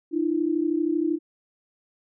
sine tone pair together, 304.8 / 337.6 Hz, D#4 / E4, -36 / +41 cents, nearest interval major second, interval 177 cents, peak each -24 dBFS, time 0.11-1.19 s, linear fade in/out 50 ms, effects none

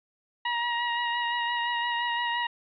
20% pulse tone with vibrato, 951 Hz, A#5, 34 cents sharp, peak -21 dBFS, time 0.45-2.47 s, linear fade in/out 5 ms, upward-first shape sine, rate 5.8 Hz, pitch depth 21 cents each way, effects resampled to 11025 Hz + 10-bit

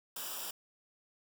white noise with comb filter, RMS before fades -41 dBFS, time 0.16-0.51 s, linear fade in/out 5 ms, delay 0.47 ms, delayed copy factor -0.75, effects none

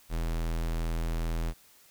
square tone, 41.2 Hz, E1, in tune, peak -29 dBFS, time 0.09-1.54 s, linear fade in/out 50 ms, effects white hiss -59 dBFS RMS until 1.9 s

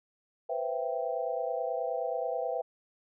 sine chord, C major seventh, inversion third, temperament equal with one note detuned, 493.9 / 523.3 / 666.1 / 784 Hz, B4 / C5 / E5 / G5, 0 / 0 / +18 / 0 cents, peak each -35 / -36 / -34 / -37 dBFS, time 0.49-2.62 s, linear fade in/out 10 ms, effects none

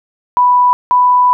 sine tone pair in turn, 987.8 / 991.4 Hz, B5 / B5, 0 / +6 cents, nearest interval unison, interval 6 cents, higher second, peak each -6 dBFS, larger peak neither, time 0.37-0.73 / 0.91-1.33 s, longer second, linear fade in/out 0 ms, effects none

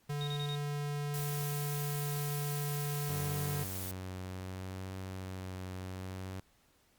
square tone, 145.4 Hz, D3, 17 cents flat, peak -35 dBFS, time 0.09-3.64 s, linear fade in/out 10 ms
sine tone bursts, 3729 Hz, A#7, in tune, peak -40 dBFS, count 4, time 0.21-0.552 s, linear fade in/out 0 ms, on 63 ms, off 30 ms
blue noise, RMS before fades -42 dBFS, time 1.14-3.91 s, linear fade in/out 0 ms
sawtooth tone with vibrato, 93.6 Hz, F#2, 20 cents sharp, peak -36 dBFS, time 3.09-6.4 s, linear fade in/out 0 ms, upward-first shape triangle, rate 0.67 Hz, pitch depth 20 cents each way
effects pink hiss -69 dBFS RMS until 6.98 s + Opus 48 kbps

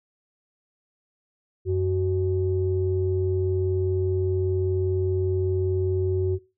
sine tone pair together, 92.5 / 373.5 Hz, F#2 / F#4, 0 / +16 cents, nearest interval 2 octaves, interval 2416 cents, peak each -23 dBFS, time 1.65-6.39 s, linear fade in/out 50 ms, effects noise-tail reverb RT60 0.3 s tail -21 dB re dry + tanh soft clip ceiling -13 dBFS

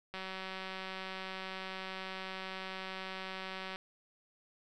click train, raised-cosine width 0.3 ms, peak -26 dBFS, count 685, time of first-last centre 0.14-3.759 s, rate 189 Hz, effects none

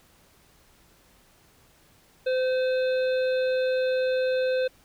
harmonic tone, 514 Hz, C5, 31 cents flat, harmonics 1 / 3 / 5 / 7 / 8, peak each -22 / -35 / -39 / -42 / -44 dBFS, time 2.26-4.68 s, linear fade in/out 10 ms, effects pink hiss -59 dBFS RMS until 4.84 s

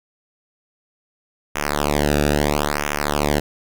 sawtooth tone with flanger, 73.42 Hz, D2, in tune, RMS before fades -20 dBFS, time 1.55-3.4 s, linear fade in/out 10 ms, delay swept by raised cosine 0.23 to 0.96 ms, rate 0.75 Hz, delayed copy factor -1, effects none

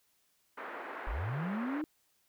white band-pass noise, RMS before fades -43 dBFS, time 0.57-1.82 s, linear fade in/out 10 ms, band 300 to 1700 Hz, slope 24 dB/octave
sine linear sweep, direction up, 36.71 to 315.1 Hz, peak -33 dBFS, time 1.07-1.84 s, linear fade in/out 0 ms
effects white hiss -73 dBFS RMS until 2.28 s

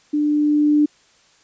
sine tone with level ramp, 297.2 Hz, D4, 21 cents sharp, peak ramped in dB -16 to -11 dBFS, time 0.13-0.86 s, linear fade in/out 10 ms, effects white hiss -55 dBFS RMS until 1.43 s + resampled to 16000 Hz

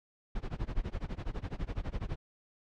brown noise with tremolo, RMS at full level -33 dBFS, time 0.35-2.16 s, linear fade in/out 5 ms, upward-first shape sine, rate 12 Hz, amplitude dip 95%, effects low-pass 4000 Hz 12 dB/octave

